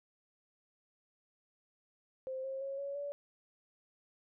sine tone with pitch steps, 523 / 534.9 / 547.1 / 559.6 / 572.3 Hz, C5 / C5 / C#5 / C#5 / D5, -1 / +38 / -23 / +16 / -45 cents, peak -37 dBFS, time 2.27-3.12 s, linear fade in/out 0 ms, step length 170 ms, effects none

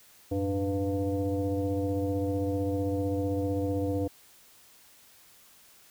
sine tone with frequency modulation, 293.7 Hz, D4, in tune, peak -26 dBFS, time 0.31-4.08 s, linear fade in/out 10 ms, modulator 201 Hz, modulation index 1.3, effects white hiss -57 dBFS RMS until 5.9 s

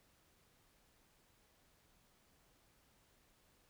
silence, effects pink hiss -72 dBFS RMS until 3.69 s

